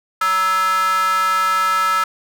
square tone with high-pass filter, 187.7 Hz, F#3, 25 cents sharp, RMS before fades -17 dBFS, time 0.21-2.04 s, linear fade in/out 5 ms, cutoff 1300 Hz, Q 6.3, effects none

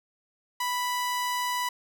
sawtooth tone, 987.8 Hz, B5, in tune, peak -23 dBFS, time 0.6-1.69 s, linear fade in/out 5 ms, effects none

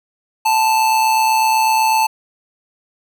square tone with amplitude modulation, 880 Hz, A5, in tune, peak -11 dBFS, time 0.45-2.07 s, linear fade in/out 10 ms, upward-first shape sine, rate 128 Hz, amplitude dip 40%, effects none

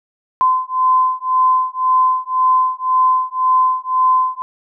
sine beating tone pair, 1026 / 1027.9 Hz, C6 / C6, -34 / -31 cents, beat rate 1.9 Hz, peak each -15 dBFS, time 0.41-4.42 s, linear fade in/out 0 ms, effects none

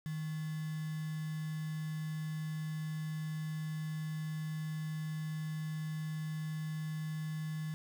sine tone with quantisation, 156.2 Hz, D#3, 7 cents sharp, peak -36 dBFS, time 0.06-7.74 s, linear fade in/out 0 ms, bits 8, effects none

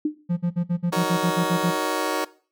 sine tone with exponential decay, 301.9 Hz, D4, 48 cents sharp, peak -16 dBFS, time 0.05-0.18 s, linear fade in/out 5 ms, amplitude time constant 28 ms
triangle tone bursts, 174.61 Hz, F3, in tune, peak -17 dBFS, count 11, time 0.29-1.712 s, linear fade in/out 20 ms, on 82 ms, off 52 ms
20% pulse chord, D# minor seventh, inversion none, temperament just, 311.1 / 373.4 / 466.7 / 560 Hz, D#4 / F#4 / A#4 / C#5, 0 / +16 / +2 / +18 cents, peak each -24 dBFS, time 0.92-2.25 s, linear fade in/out 10 ms
effects noise-tail reverb RT60 0.4 s tail -19 dB re dry

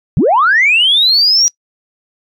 sine linear sweep, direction up, 106.1 to 5800 Hz, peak -6 dBFS, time 0.17-1.48 s, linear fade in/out 0 ms, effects noise-tail reverb RT60 0.1 s tail -25 dB re dry + tanh soft clip ceiling -2 dBFS

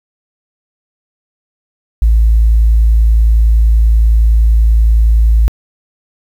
sine tone, 55.3 Hz, A1, 9 cents sharp, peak -4 dBFS, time 2.02-5.48 s, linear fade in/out 0 ms, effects tanh soft clip ceiling -1 dBFS + 7-bit

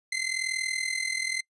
sawtooth tone with amplitude modulation, 2067 Hz, C7, 22 cents flat, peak -21 dBFS, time 0.12-1.41 s, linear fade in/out 5 ms, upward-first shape sine, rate 40.9 Hz, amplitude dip 75%, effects noise-tail reverb RT60 0.1 s tail -25 dB re dry + resampled to 24000 Hz

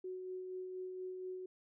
sine tone with tremolo, 370 Hz, F#4, in tune, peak -40 dBFS, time 0.04-1.46 s, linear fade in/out 5 ms, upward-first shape sine, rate 4.2 Hz, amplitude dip 30%, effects none

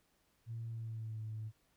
sine tone with pitch glide, 114.8 to 109.24 Hz, A#2 to A2, -26 to -12 cents, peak -39 dBFS, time 0.46-1.52 s, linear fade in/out 50 ms, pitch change -86 cents, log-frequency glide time 0.68-1.21 s, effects tanh soft clip ceiling -35 dBFS + pink hiss -75 dBFS RMS until 1.76 s

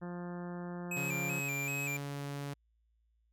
harmonic tone, 175.8 Hz, F3, 12 cents sharp, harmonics 1 / 2 / 3 / 4 / 5 / 6 / 7 / 8 / 9 / 10, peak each -40 / -46 / -50 / -52 / -54 / -56 / -57 / -58 / -59 / -60 dBFS, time 0.01-1.41 s, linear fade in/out 20 ms
square tone with vibrato, 2458 Hz, D#7, 22 cents flat, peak -36 dBFS, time 0.91-1.97 s, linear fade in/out 5 ms, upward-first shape square, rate 2.6 Hz, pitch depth 63 cents each way
sawtooth tone with pitch glide, 140 to 141.87 Hz, C#3 to C#3, +18 to +40 cents, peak -34 dBFS, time 0.96-2.54 s, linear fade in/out 10 ms, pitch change +22 cents, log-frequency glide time 1.75-1.85 s
effects added 56 Hz sine -70 dBFS peak until 3.32 s

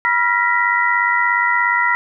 sine tone cluster, 968 / 1380 / 1891 / 1988 Hz, B5 / F6 / A#6 / B6, -35 / -21 / +24 / +11 cents, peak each -19 dBFS, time 0.05-1.95 s, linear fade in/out 0 ms, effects none

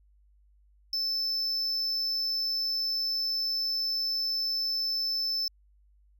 triangle tone, 5274 Hz, E8, in tune, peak -26 dBFS, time 0.93-5.48 s, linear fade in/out 2 ms, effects added 50 Hz sine -59 dBFS peak until 6.19 s

